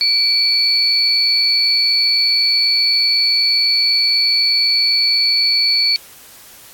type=tone pair together; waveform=sine; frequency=2315 / 4444 Hz; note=D7 / C#8; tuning=-25 / +4 cents; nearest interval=major seventh; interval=1129 cents; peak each=-22 / -12 dBFS; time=0.01-5.96 s; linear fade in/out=0 ms; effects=white hiss -41 dBFS RMS until 6.73 s + AAC 64 kbps